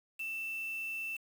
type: tone with quantisation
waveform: sine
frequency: 2665 Hz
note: E7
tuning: 18 cents sharp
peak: -36 dBFS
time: 0.19-1.17 s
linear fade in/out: 10 ms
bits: 8
effects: none